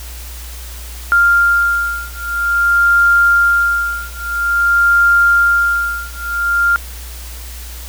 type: beating tone pair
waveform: sine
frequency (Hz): 1396.9 / 1397.4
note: F6 / F6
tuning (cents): 0 / +1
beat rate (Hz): 0.5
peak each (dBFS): -13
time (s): 1.12-6.76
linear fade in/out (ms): 0
effects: added 60 Hz sine -28 dBFS peak until 7.88 s + white hiss -34 dBFS RMS until 7.88 s